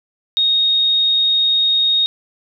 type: tone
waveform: sine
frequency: 3729 Hz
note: A#7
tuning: in tune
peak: -12 dBFS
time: 0.37-2.06 s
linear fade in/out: 0 ms
effects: none